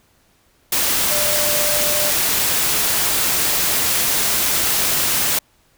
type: tone in noise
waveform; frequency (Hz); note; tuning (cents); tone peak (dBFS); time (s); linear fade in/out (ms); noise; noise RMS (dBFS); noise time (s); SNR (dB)
sine; 595; D5; +22; -24; 1.11-2.11; 5; white; -18; 0.72-5.39; -9
effects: pink hiss -58 dBFS RMS until 5.77 s